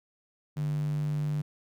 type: tone with high-pass filter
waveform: square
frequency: 49.77 Hz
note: G1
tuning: 27 cents sharp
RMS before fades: -30 dBFS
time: 0.56-1.42 s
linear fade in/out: 10 ms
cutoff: 150 Hz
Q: 8.3
effects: none